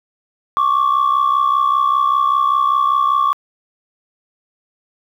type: tone pair together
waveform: sine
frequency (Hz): 1094 / 1159.1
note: C#6 / D6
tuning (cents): -23 / -23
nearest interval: minor second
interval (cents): 100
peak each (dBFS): -14 / -13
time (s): 0.57-3.33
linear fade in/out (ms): 0
effects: tanh soft clip ceiling -8 dBFS + 8-bit